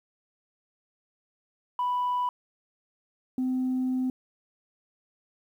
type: tone pair in turn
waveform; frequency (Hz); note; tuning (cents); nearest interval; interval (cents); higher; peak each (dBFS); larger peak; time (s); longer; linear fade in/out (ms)
sine; 987.8 / 256.5; B5 / C4; 0 / -34; octave + major seventh; 2334; first; -23; neither; 1.79-2.29 / 3.38-4.1; second; 2
effects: tanh soft clip ceiling -22 dBFS + 10-bit